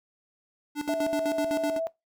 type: tone with tremolo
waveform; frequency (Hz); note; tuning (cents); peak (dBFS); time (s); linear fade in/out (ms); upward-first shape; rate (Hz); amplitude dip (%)
square; 293.7; D4; 0; -27; 0.75-1.8; 50; square; 7.9; 75
type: tone with vibrato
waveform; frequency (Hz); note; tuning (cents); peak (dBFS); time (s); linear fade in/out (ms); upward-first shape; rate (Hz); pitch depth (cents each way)
sine; 653; E5; -17; -26; 0.89-1.87; 0; triangle; 5.5; 14
effects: noise-tail reverb RT60 0.2 s tail -22 dB re dry